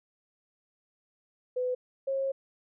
sine tone pair in turn, 502 / 540.7 Hz, B4 / C#5, +28 / -43 cents, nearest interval minor second, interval 129 cents, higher second, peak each -27 dBFS, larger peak neither, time 1.56-1.75 / 2.07-2.32 s, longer second, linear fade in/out 10 ms, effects none

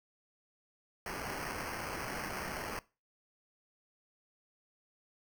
white noise with sample-and-hold, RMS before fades -40 dBFS, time 1.06-2.79 s, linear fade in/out 2 ms, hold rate 3675 Hz, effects noise-tail reverb RT60 0.3 s tail -21 dB re dry

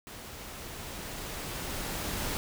pink noise with level ramp, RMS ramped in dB -45 to -33 dBFS, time 0.07-2.37 s, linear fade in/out 0 ms, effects none

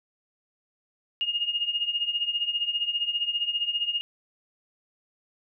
sine tone with tremolo, 2848 Hz, F7, 33 cents sharp, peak -21 dBFS, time 1.21-4.01 s, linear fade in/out 0 ms, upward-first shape triangle, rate 15 Hz, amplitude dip 85%, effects none

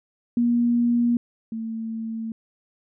sine tone pair in turn, 238.2 / 224.5 Hz, A#3 / A3, +38 / +35 cents, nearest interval minor second, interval 103 cents, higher first, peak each -17 / -27 dBFS, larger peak first, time 0.37-1.17 / 1.52-2.32 s, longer neither, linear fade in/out 2 ms, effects none

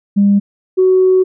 sine tone pair in turn, 201.2 / 373.1 Hz, G3 / F#4, +45 / +14 cents, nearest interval major seventh, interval 1069 cents, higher second, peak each -6 dBFS, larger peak neither, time 0.16-0.4 / 0.77-1.24 s, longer second, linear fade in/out 20 ms, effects tanh soft clip ceiling -2 dBFS

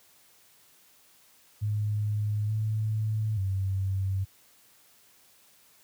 sine tone with pitch steps, 105.1 / 108.4 / 96.2 Hz, G#2 / A2 / G2, +21 / -25 / -32 cents, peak -25 dBFS, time 1.61-4.25 s, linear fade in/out 20 ms, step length 880 ms, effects white hiss -60 dBFS RMS until 5.83 s + high-pass 60 Hz 12 dB/octave

